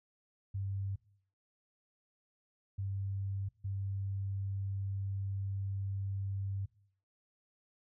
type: tone bursts at uneven times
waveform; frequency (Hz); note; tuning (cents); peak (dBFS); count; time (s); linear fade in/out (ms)
sine; 98; G2; 0; -34; 3; 0.54-0.96 / 2.78-3.49 / 3.64-6.66; 10
effects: noise-tail reverb RT60 0.6 s tail -21 dB re dry